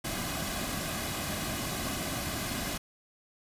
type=noise with comb filter; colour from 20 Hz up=pink; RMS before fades=-34 dBFS; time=0.04-2.78 s; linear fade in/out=10 ms; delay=2.2 ms; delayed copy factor=-0.55; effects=resampled to 32000 Hz